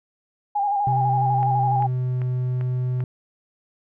sine tone with vibrato, 811 Hz, G#5, 41 cents flat, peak -19 dBFS, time 0.55-1.87 s, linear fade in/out 10 ms, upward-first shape square, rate 12 Hz, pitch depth 37 cents each way
triangle tone with pitch glide, 128.8 to 126.15 Hz, C3 to B2, -27 to +37 cents, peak -19 dBFS, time 0.87-3.04 s, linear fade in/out 2 ms, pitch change -36 cents, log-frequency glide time 1.19-2.23 s
click train, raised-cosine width 0.5 ms, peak -24 dBFS, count 5, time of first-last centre 1.43-3.005 s, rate 2.54 Hz
effects none

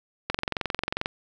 click train, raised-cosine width 0.3 ms, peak -10 dBFS, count 18, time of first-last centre 0.3-1.059 s, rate 22.4 Hz, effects none

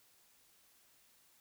silence, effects white hiss -68 dBFS RMS until 1.4 s

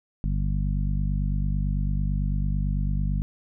harmonic tone, 49 Hz, G1, in tune, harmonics 1 / 2 / 3 / 4 / 5, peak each -24 / -32 / -29 / -33 / -40 dBFS, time 0.24-3.22 s, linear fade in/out 0 ms, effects none

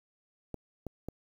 clicks, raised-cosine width 2 ms, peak -24 dBFS, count 3, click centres 0.543 / 0.867 / 1.086 s, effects 9-bit

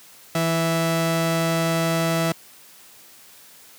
sawtooth tone pair together, 164.7 / 329.4 Hz, E3 / E4, -1 / -1 cents, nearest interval octave, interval 1200 cents, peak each -17 dBFS, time 0.35-2.32 s, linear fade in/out 2 ms, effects white hiss -48 dBFS RMS until 3.78 s + high-pass 100 Hz 12 dB/octave

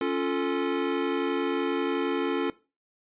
square chord, Db augmented, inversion none, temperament equal, 277.2 / 349.2 / 440 Hz, Db4 / F4 / A4, 0 / 0 / 0 cents, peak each -30 dBFS, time 0.01-2.5 s, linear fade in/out 2 ms, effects noise-tail reverb RT60 0.3 s tail -19 dB re dry + resampled to 8000 Hz

